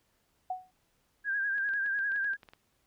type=tone with exponential decay; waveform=sine; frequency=740 Hz; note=F#5; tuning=in tune; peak=-28 dBFS; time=0.5-0.71 s; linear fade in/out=5 ms; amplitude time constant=44 ms
type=tone with vibrato; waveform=sine; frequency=1617 Hz; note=G#6; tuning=47 cents flat; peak=-28 dBFS; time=1.24-2.37 s; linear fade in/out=50 ms; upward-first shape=sine; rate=10 Hz; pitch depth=55 cents each way
type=clicks; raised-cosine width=0.3 ms; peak=-35 dBFS; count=12; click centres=1.582 / 1.69 / 1.737 / 1.862 / 1.99 / 2.119 / 2.161 / 2.245 / 2.335 / 2.432 / 2.488 / 2.535 s
effects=pink hiss -73 dBFS RMS until 2.86 s